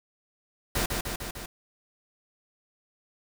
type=noise with echo; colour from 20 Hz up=pink; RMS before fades=-27 dBFS; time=0.75-0.86 s; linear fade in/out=5 ms; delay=150 ms; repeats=4; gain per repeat=-3 dB; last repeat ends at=1.46 s; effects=none